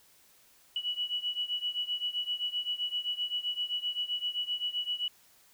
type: beating tone pair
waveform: sine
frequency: 2939 / 2946.7 Hz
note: F#7 / F#7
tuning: -12 / -8 cents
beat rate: 7.7 Hz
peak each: -33 / -35 dBFS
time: 0.76-5.08 s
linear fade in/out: 2 ms
effects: white hiss -62 dBFS RMS until 5.53 s